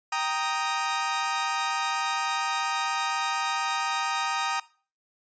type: chord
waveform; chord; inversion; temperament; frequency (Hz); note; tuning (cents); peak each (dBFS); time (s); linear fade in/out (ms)
sawtooth; Eb major; first; equal; 784 / 932.3 / 1244.5; G5 / Bb5 / Eb6; 0 / 0 / 0; -28 / -26 / -26; 0.12-4.6; 5
effects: noise-tail reverb RT60 0.4 s tail -20 dB re dry + resampled to 16000 Hz